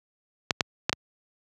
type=clicks; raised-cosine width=0.2 ms; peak=-4 dBFS; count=4; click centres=0.508 / 0.608 / 0.895 / 0.929 s; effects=high-pass 80 Hz 12 dB/octave